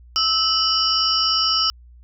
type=tone cluster; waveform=sine; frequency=1308 / 2973 / 4869 / 5310 / 5550 Hz; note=E6 / F#7 / D#8 / E8 / F8; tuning=-14 / +8 / -38 / +12 / -12 cents; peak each=-23 dBFS; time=0.16-1.7 s; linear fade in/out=0 ms; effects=added 60 Hz sine -43 dBFS peak until 2.03 s